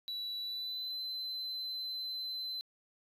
sine tone with pitch glide, 3937 to 4055 Hz, B7 to B7, -6 to +45 cents, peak -34 dBFS, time 0.08-2.61 s, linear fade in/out 0 ms, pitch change +51 cents, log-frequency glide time 0.4-0.97 s, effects tanh soft clip ceiling -36 dBFS

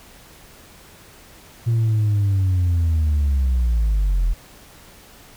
sine linear sweep, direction down, 117.2 to 40 Hz, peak -13 dBFS, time 1.66-4.34 s, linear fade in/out 20 ms, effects tanh soft clip ceiling -14 dBFS + pink hiss -46 dBFS RMS until 5.36 s

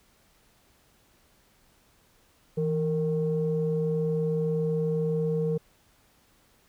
sine tone pair together, 162.95 / 460.9 Hz, E3 / A#4, -20 / -20 cents, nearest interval octave + tritone, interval 1800 cents, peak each -26 dBFS, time 2.57-5.58 s, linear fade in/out 10 ms, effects tanh soft clip ceiling -17 dBFS + pink hiss -63 dBFS RMS until 6.68 s

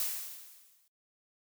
blue noise with exponential decay, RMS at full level -31 dBFS, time 0-0.88 s, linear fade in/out 2 ms, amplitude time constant 190 ms, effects noise-tail reverb RT60 0.1 s tail -21 dB re dry

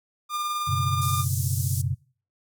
45% pulse tone with tremolo, 1204 Hz, D6, 43 cents sharp, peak -25 dBFS, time 0.29-1.25 s, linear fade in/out 50 ms, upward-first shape triangle, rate 19 Hz, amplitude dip 35%
sine chord, F# suspended fourth, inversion none, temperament equal with one note detuned, 93.57 / 123.47 / 138.59 Hz, F#2 / B2 / C#3, +20 / 0 / 0 cents, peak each -27 / -28 / -28 dBFS, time 0.67-1.95 s, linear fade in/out 20 ms
white band-pass noise, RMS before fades -34 dBFS, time 1.01-1.82 s, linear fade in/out 10 ms, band 5600 to 14000 Hz, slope 24 dB/octave
effects noise-tail reverb RT60 0.4 s tail -21 dB re dry

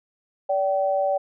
sine tone pair together, 576.8 / 770 Hz, D5 / G5, -31 / -31 cents, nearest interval perfect fourth, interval 500 cents, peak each -21 / -24 dBFS, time 0.49-1.18 s, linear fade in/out 10 ms, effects none

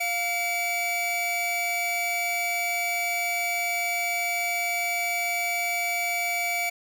45% pulse tone pair together, 700.9 / 2297 Hz, F5 / D7, +6 / -39 cents, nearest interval octave + major sixth, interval 2055 cents, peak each -30 / -26 dBFS, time 0-6.7 s, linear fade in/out 10 ms, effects none

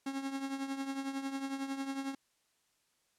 45% pulse tone with tremolo, 271.9 Hz, C#4, 33 cents flat, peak -33 dBFS, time 0.06-2.15 s, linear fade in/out 5 ms, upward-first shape triangle, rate 11 Hz, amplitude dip 70%, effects white hiss -75 dBFS RMS until 3.18 s + low-pass 10000 Hz 12 dB/octave

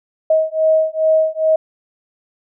sine beating tone pair, 632 / 634.4 Hz, D#5 / D#5, +27 / +33 cents, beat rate 2.4 Hz, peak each -15 dBFS, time 0.3-1.56 s, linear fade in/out 5 ms, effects none

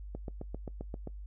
click train, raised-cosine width 2 ms, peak -26 dBFS, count 8, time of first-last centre 0.15-1.073 s, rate 7.58 Hz, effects noise-tail reverb RT60 0.1 s tail -21 dB re dry + added 50 Hz sine -41 dBFS peak until 1.26 s

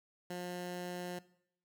15% pulse tone, 178.2 Hz, F3, 35 cents sharp, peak -33 dBFS, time 0.3-1.19 s, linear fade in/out 5 ms, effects noise-tail reverb RT60 0.7 s tail -19 dB re dry

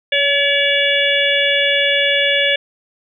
harmonic tone with a mistuned harmonic, 570 Hz, C#5, 48 cents sharp, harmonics 1 / 3 / 4 / 5 / 6, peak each -19 / -19 / -19 / -19 / -19 dBFS, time 0.12-2.56 s, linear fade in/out 5 ms, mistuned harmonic 1, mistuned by -20 cents, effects none

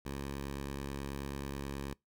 10% pulse tone, 69.3 Hz, C#2, in tune, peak -30 dBFS, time 0.05-1.94 s, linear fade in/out 10 ms, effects noise-tail reverb RT60 0.2 s tail -25 dB re dry

